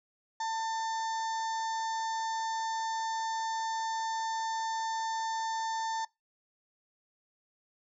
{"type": "harmonic tone", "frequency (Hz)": 895, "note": "A5", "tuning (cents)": 29, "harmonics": [1, 2, 4, 5, 6, 7, 8], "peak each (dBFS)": [-31, -42, -48, -48, -48, -49, -52], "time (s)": [0.4, 6.05], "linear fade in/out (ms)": 5, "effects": ["noise-tail reverb RT60 0.2 s tail -22 dB re dry"]}